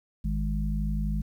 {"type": "harmonic tone", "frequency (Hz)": 51.91, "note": "G#1", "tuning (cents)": 0, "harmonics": [1, 3, 4], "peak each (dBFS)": [-27, -32, -33], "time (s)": [0.24, 1.22], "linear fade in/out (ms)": 10, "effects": ["10-bit"]}